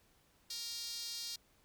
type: tone with high-pass filter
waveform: sawtooth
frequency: 466.2 Hz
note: A#4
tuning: in tune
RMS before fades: -43 dBFS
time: 0.5-1.36 s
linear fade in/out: 5 ms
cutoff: 4500 Hz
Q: 3.7
effects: pink hiss -70 dBFS RMS until 1.64 s